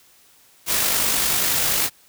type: noise with amplitude modulation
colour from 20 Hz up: white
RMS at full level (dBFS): -19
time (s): 0.66-1.9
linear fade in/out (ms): 50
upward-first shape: sine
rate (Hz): 50.2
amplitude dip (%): 30
effects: white hiss -54 dBFS RMS until 2.08 s